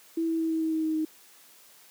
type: tone with pitch steps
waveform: sine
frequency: 328.7 / 326.4 / 324.2 / 321.9 / 319.7 / 317.5 / 315.3 / 313.1 Hz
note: E4 / E4 / E4 / E4 / D#4 / D#4 / D#4 / D#4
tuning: -5 / -17 / -29 / -41 / +47 / +35 / +23 / +11 cents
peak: -24 dBFS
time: 0.17-1.05 s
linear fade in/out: 5 ms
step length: 110 ms
effects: white hiss -55 dBFS RMS until 1.9 s + high-pass 200 Hz 12 dB/octave